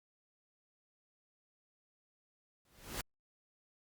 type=noise with exponential growth; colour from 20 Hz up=pink; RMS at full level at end=-36 dBFS; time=2.65-3.01 s; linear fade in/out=2 ms; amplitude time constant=78 ms; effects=Opus 48 kbps